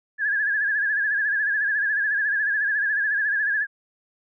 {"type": "tone with vibrato", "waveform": "sine", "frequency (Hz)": 1673, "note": "G#6", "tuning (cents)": 12, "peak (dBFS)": -20, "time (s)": [0.18, 3.67], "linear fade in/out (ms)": 50, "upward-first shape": "sine", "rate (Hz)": 14, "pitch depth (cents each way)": 77, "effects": []}